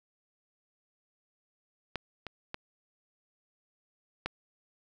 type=clicks; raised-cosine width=0.3 ms; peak=-17 / -23 / -20 / -16 dBFS; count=4; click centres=1.957 / 2.267 / 2.544 / 4.26 s; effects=none